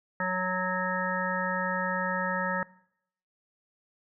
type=harmonic tone; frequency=184.5 Hz; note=F#3; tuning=5 cents flat; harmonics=1 / 3 / 5 / 7 / 9 / 10; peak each=-34 / -34 / -34 / -34 / -34 / -34 dBFS; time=0.2-2.63 s; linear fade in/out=2 ms; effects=noise-tail reverb RT60 0.7 s tail -21 dB re dry